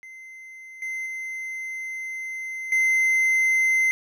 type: tone with level steps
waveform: triangle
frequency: 2069 Hz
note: C7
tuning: 20 cents flat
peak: -38 / -26 / -28 / -16 dBFS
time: 0.03-3.91 s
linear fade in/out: 0 ms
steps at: 0.82 / 1.06 / 2.72 s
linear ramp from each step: 2 ms
effects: none